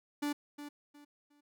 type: tone with echo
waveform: 45% pulse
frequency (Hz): 291.7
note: D4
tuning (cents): -12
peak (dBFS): -32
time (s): 0.22-0.33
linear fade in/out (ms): 10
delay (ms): 360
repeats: 3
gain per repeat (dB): -11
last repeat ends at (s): 1.41
effects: none

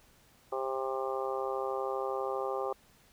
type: harmonic tone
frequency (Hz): 132.5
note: C3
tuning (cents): +22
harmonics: 3 / 4 / 5 / 6 / 7 / 8 / 9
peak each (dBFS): -36 / -36 / -44 / -38 / -48 / -42 / -41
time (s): 0.52-2.73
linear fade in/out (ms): 5
effects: pink hiss -63 dBFS RMS until 3.12 s

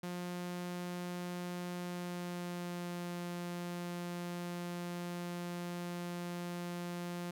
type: tone with pitch glide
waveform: sawtooth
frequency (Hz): 177.2 to 174.96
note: F3 to F3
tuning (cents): +25 to +3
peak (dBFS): -35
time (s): 0.03-7.31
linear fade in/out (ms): 5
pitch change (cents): -22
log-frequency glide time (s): 1.77-3.01
effects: none

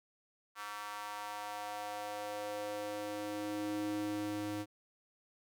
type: tone with high-pass filter sweep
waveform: square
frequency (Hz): 104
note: G#2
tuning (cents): +3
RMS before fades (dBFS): -40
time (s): 0.55-4.66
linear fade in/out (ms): 50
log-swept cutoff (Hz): 1200 to 220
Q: 2.7
effects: none

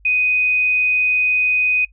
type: tone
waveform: sine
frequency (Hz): 2497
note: D#7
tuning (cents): +6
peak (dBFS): -14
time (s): 0.05-1.85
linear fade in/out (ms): 5
effects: noise-tail reverb RT60 0.1 s tail -21 dB re dry + added 50 Hz sine -47 dBFS peak until 1.92 s

